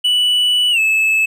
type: tone with pitch glide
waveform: triangle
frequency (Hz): 2960 to 2607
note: F#7 to E7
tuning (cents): 0 to -20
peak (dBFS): -10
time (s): 0.04-1.26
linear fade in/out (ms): 10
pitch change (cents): -220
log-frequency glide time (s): 0.71-0.79
effects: none